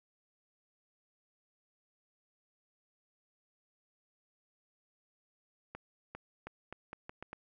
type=accelerating click train; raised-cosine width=0.5 ms; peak=-28 dBFS; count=8; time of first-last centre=5.75-7.331 s; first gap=400 ms; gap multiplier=0.8; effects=none